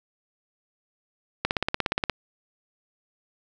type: click train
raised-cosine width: 0.3 ms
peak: -7 dBFS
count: 12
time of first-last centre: 1.45-2.097 s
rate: 17 Hz
effects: none